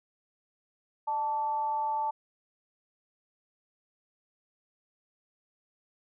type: tone with amplitude modulation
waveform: sine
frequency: 880 Hz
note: A5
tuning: in tune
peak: -25 dBFS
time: 1.07-2.11 s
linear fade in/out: 10 ms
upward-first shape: sine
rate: 272 Hz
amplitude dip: 50%
effects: none